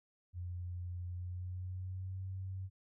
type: tone with pitch glide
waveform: sine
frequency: 88.8 to 94.63 Hz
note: F2 to F#2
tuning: +29 to +39 cents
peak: -39 dBFS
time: 0.33-2.7 s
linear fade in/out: 50 ms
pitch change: +110 cents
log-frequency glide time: 1.1-2.23 s
effects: none